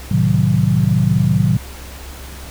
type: chord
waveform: sine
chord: A diminished seventh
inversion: none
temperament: equal with one note detuned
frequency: 110 / 130.81 / 155.56 / 185.64 Hz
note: A2 / C3 / Eb3 / Gb3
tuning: 0 / 0 / 0 / +6 cents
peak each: -17 dBFS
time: 0.11-1.57 s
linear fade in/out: 5 ms
effects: added 66 Hz sine -32 dBFS peak until 2.5 s + pink hiss -36 dBFS RMS until 2.5 s